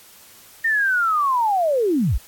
sine linear sweep, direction down, 1843 to 30.87 Hz, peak -16 dBFS, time 0.64-2.18 s, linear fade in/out 10 ms, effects white hiss -47 dBFS RMS until 2.27 s + AAC 64 kbps

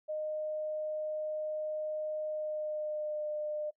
sine tone with pitch glide, 615 to 603.7 Hz, D#5 to D5, -20 to +48 cents, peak -33 dBFS, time 0.08-3.71 s, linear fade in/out 20 ms, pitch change -32 cents, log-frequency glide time 2.27-3.27 s, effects noise-tail reverb RT60 0.1 s tail -20 dB re dry

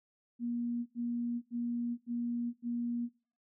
sine tone bursts, 238.2 Hz, A#3, 38 cents sharp, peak -32 dBFS, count 5, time 0.39-3.092 s, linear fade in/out 50 ms, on 470 ms, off 88 ms, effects noise-tail reverb RT60 0.4 s tail -19 dB re dry

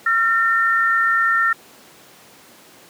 sine tone pair together, 1368 / 1814.5 Hz, F6 / A#6, -36 / -47 cents, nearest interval perfect fourth, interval 489 cents, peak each -17 dBFS, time 0.06-1.53 s, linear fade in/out 5 ms, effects pink hiss -46 dBFS RMS until 2.89 s + high-pass 200 Hz 12 dB/octave

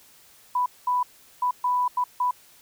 sine tone bursts at uneven times, 991 Hz, B5, 6 cents sharp, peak -20 dBFS, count 6, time 0.55-0.66 / 0.87-1.03 / 1.42-1.51 / 1.64-1.88 / 1.97-2.04 / 2.2-2.31 s, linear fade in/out 5 ms, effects white hiss -54 dBFS RMS until 2.61 s

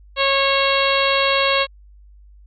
harmonic tone with a mistuned harmonic, 548 Hz, C#5, 20 cents flat, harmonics 1 / 2 / 3 / 4 / 5 / 6 / 7 / 8, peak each -20 / -21 / -26 / -24 / -23 / -25 / -25 / -28 dBFS, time 0.16-1.67 s, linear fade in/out 50 ms, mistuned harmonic 8, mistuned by -16 cents, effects added 50 Hz sine -43 dBFS peak until 2.46 s

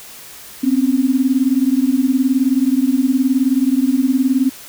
sine beating tone pair, 253.6 / 272.6 Hz, B3 / C#4, +46 / -29 cents, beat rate 19 Hz, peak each -15 dBFS, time 0.63-4.5 s, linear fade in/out 10 ms, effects white hiss -37 dBFS RMS until 4.68 s

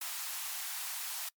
white high-pass noise, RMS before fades -39 dBFS, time 0.01-1.29 s, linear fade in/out 5 ms, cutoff 700 Hz, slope 48 dB/octave, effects noise-tail reverb RT60 0.1 s tail -24 dB re dry + MP3 96 kbps

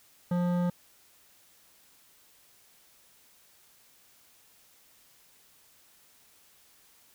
sine tone with hard clipping, 176.4 Hz, F3, 18 cents sharp, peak -27 dBFS, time 0.31-0.7 s, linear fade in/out 5 ms, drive 13 dB, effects white hiss -61 dBFS RMS until 7.14 s

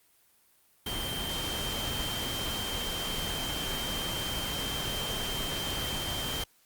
sine tone in noise, 3141 Hz, G7, 3 cents sharp, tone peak -35 dBFS, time 0.86-6.44 s, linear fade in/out 5 ms, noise pink, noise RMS -35 dBFS, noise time 0.86-6.44 s, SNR -3 dB, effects white hiss -65 dBFS RMS until 6.65 s + Opus 32 kbps

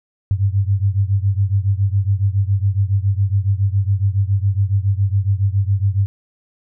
sine beating tone pair, 96.2 / 103.4 Hz, G2 / G#2, -32 / -7 cents, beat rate 7.2 Hz, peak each -16 / -18 dBFS, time 0.31-6.06 s, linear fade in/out 0 ms, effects none

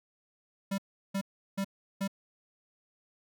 square tone bursts, 196 Hz, G3, in tune, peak -30 dBFS, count 4, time 0.71-2.078 s, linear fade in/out 10 ms, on 72 ms, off 360 ms, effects none

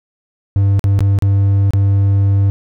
triangle tone with dropouts, 99 Hz, G2, 18 cents sharp, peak -7 dBFS, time 0.56-2.5 s, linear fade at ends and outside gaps 0 ms, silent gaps 0.794-0.841 / 0.991-1.006 / 1.188-1.223 / 1.707-1.735 s, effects none

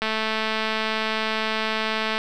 click train, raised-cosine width 0.3 ms, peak -9 dBFS, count 474, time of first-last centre 0.02-2.18 s, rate 219 Hz, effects none

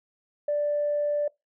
sine tone, 587.3 Hz, D5, in tune, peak -22 dBFS, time 0.48-1.28 s, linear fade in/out 5 ms, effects noise-tail reverb RT60 0.2 s tail -24 dB re dry + tanh soft clip ceiling -18 dBFS

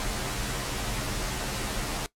pink noise with comb filter, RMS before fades -31 dBFS, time 0-2.06 s, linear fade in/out 0 ms, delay 12 ms, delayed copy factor -0.85, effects noise-tail reverb RT60 0.1 s tail -18 dB re dry + low-pass 11000 Hz 12 dB/octave

